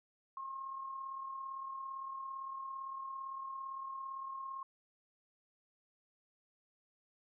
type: tone with amplitude modulation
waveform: sine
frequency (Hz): 1074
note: C6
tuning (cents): +45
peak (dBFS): -39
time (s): 0.37-4.63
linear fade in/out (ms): 2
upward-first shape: sine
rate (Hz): 37.7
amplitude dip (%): 45
effects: none